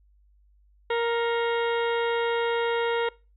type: harmonic tone with a mistuned harmonic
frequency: 467.3 Hz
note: A#4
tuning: 4 cents sharp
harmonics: 1 / 2 / 3 / 4 / 5 / 6 / 7 / 8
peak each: -24 / -30 / -34 / -36 / -38 / -40 / -41 / -42 dBFS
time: 0.9-3.09 s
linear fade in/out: 5 ms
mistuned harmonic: 5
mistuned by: -120 cents
effects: noise-tail reverb RT60 0.3 s tail -23 dB re dry + added 50 Hz sine -57 dBFS peak until 3.36 s